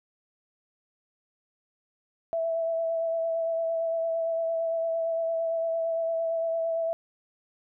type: tone with vibrato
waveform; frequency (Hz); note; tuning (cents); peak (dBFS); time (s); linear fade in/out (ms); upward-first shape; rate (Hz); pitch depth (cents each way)
sine; 659.3; E5; 0; -25; 2.33-6.93; 0; sine; 8.8; 17
effects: none